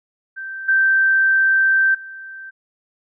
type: tone with level steps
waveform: sine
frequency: 1561 Hz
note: G6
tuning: 8 cents flat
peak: -27 / -12 / -32 dBFS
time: 0.36-2.51 s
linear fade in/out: 20 ms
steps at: 0.68 / 1.94 s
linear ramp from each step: 10 ms
effects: none